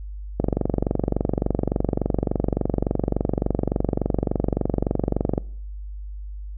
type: click train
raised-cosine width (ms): 2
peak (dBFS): -7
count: 118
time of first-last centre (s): 0.4-5.379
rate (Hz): 23.5
effects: noise-tail reverb RT60 0.6 s tail -24 dB re dry + added 50 Hz sine -31 dBFS peak until 6.57 s